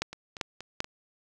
two click trains, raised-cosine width 0.2 ms, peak -11 / -23 dBFS, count 3 / 4, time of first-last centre 0.02-0.804 / 0.13-0.844 s, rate 2.55 / 4.2 Hz, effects none

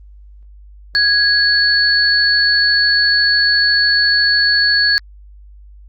sine tone pair together, 1658 / 4426 Hz, G#6 / C#8, -3 / -3 cents, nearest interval octave + perfect fourth, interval 1700 cents, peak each -13 dBFS, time 0.95-4.98 s, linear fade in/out 0 ms, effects added 50 Hz sine -37 dBFS peak until 5.88 s + Opus 32 kbps

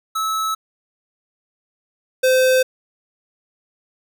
square tone pair in turn, 1300 / 515.9 Hz, E6 / C5, -24 / -24 cents, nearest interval octave + major third, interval 1600 cents, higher first, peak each -20 / -13 dBFS, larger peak second, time 0.15-0.55 / 2.23-2.63 s, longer neither, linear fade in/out 10 ms, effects none

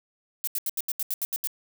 violet noise bursts, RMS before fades -28 dBFS, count 10, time 0.44-1.472 s, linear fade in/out 0 ms, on 33 ms, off 78 ms, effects none

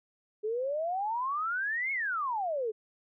sine exponential two-way sweep, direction up then down, 415.3 to 2217 to 415.3 Hz, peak -29 dBFS, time 0.43-2.72 s, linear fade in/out 20 ms, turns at 1.92 s, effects none

